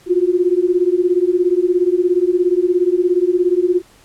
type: beating tone pair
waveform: sine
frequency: 349.2 / 366.2 Hz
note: F4 / F#4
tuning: 0 / -18 cents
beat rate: 17 Hz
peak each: -15 dBFS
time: 0.06-3.82 s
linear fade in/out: 50 ms
effects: pink hiss -49 dBFS RMS until 4.04 s + low-pass 12000 Hz 12 dB/octave